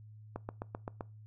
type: click train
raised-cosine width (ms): 1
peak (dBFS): -24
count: 6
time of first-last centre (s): 0.36-1.009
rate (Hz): 7.71
effects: noise-tail reverb RT60 0.3 s tail -22 dB re dry + added 107 Hz sine -50 dBFS peak until 1.26 s